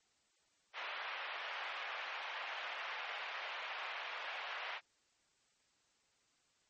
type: band-pass noise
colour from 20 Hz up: white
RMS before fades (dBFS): -44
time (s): 0.73-4.81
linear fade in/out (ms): 50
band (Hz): 610 to 2800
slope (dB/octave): 24
effects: white hiss -75 dBFS RMS until 6.69 s + MP3 32 kbps